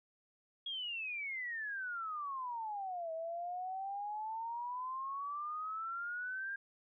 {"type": "exponential two-way sweep", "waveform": "sine", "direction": "down then up", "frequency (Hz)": [3322, 642, 1614], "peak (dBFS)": -38, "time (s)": [0.66, 6.56], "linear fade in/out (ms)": 5, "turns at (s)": 3.12, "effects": []}